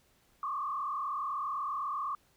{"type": "tone with frequency modulation", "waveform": "sine", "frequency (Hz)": 1140, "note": "C#6", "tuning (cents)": 48, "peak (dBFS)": -32, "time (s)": [0.43, 2.15], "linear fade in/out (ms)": 2, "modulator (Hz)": 36.1, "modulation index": 2, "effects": ["pink hiss -68 dBFS RMS until 2.36 s"]}